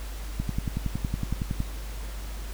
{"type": "click train", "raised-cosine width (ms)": 5, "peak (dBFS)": -15, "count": 14, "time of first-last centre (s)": [0.4, 1.604], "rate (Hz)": 10.8, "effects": ["added 50 Hz sine -33 dBFS peak until 2.53 s", "pink hiss -44 dBFS RMS until 2.53 s"]}